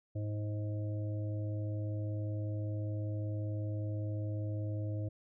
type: harmonic tone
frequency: 105.2 Hz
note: G#2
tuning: 23 cents sharp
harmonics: 1 / 3 / 5 / 6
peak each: -34 / -44 / -48 / -50 dBFS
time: 0.15-5.09 s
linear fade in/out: 10 ms
effects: none